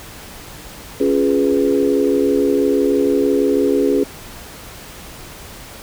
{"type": "chord", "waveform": "sine", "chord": "C# dominant seventh", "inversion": "none", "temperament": "equal", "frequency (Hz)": [277.2, 349.2, 415.3, 493.9], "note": ["C#4", "E#4", "G#4", "B4"], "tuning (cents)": [0, 0, 0, 0], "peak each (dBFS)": [-17, -21, -16, -21], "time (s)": [1, 4.04], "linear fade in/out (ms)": 5, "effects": ["pink hiss -36 dBFS RMS until 5.82 s"]}